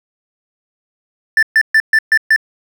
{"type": "tone bursts", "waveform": "triangle", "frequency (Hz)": 1768, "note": "A6", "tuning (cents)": 8, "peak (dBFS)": -5, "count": 6, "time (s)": [1.37, 2.362], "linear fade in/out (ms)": 2, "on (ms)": 57, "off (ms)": 130, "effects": []}